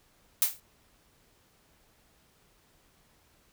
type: noise with exponential decay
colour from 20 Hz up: blue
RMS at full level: -20 dBFS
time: 0.42-0.6 s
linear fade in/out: 1 ms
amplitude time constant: 38 ms
effects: pink hiss -65 dBFS RMS until 3.52 s